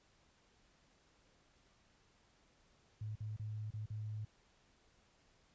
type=tone with dropouts; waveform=sine; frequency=107.2 Hz; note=A2; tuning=45 cents flat; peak=-40 dBFS; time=3.01-4.25 s; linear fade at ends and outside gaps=5 ms; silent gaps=3.155-3.204 / 3.365-3.395 / 3.706-3.737 / 3.859-3.902 s; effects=pink hiss -71 dBFS RMS until 5.54 s + resampled to 16000 Hz